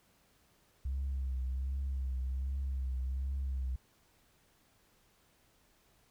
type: tone with vibrato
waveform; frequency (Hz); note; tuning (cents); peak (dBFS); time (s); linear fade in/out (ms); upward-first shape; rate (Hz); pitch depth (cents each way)
sine; 66; C2; +16; -31; 0.85-3.76; 5; triangle; 1.3; 61
effects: tanh soft clip ceiling -30 dBFS + pink hiss -69 dBFS RMS until 6.1 s